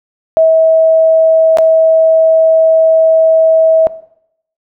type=tone with dropouts; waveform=sine; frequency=645 Hz; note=E5; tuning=38 cents flat; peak=-4 dBFS; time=0.37-3.87 s; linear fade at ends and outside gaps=0 ms; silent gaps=1.572-1.585 s; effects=noise-tail reverb RT60 0.7 s tail -17 dB re dry